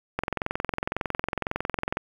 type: click train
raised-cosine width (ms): 0.5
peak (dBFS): -11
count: 40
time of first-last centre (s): 0.19-1.971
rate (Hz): 21.9
effects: 7-bit